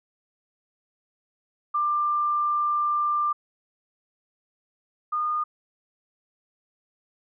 sine tone pair in turn, 1189 / 1220.3 Hz, D6 / D#6, +21 / -34 cents, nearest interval unison, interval 45 cents, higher second, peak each -21 / -23 dBFS, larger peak first, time 1.74-3.33 / 5.12-5.44 s, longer first, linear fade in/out 10 ms, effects none

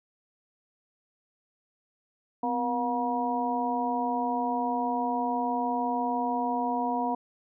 harmonic tone with a mistuned harmonic, 239.6 Hz, A#3, 48 cents sharp, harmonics 1 / 2 / 3 / 4, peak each -31 / -36 / -30 / -30 dBFS, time 2.43-7.15 s, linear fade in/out 5 ms, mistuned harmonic 1, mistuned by +94 cents, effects none

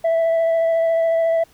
sine tone with vibrato, 659.3 Hz, E5, in tune, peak -12 dBFS, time 0.04-1.44 s, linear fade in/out 10 ms, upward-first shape sine, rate 14 Hz, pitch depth 12 cents each way, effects tanh soft clip ceiling -14 dBFS + pink hiss -54 dBFS RMS until 1.53 s

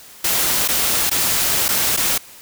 white noise with dropouts, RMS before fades -18 dBFS, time 0.24-2.18 s, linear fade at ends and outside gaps 5 ms, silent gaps 0.678-0.685 / 1.097-1.112 / 1.683-1.688 / 1.966-1.972 s, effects white hiss -42 dBFS RMS until 2.41 s

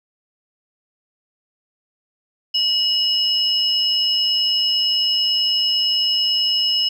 sine tone pair together, 2915 / 5194 Hz, F#7 / E8, -26 / -26 cents, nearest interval minor seventh, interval 1000 cents, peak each -18 dBFS, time 2.54-6.89 s, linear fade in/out 10 ms, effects tanh soft clip ceiling -8 dBFS + 9-bit

